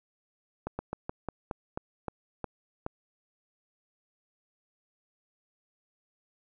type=slowing click train; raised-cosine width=1 ms; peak=-19 dBFS; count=10; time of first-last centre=0.67-2.864 s; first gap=120 ms; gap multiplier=1.17; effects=none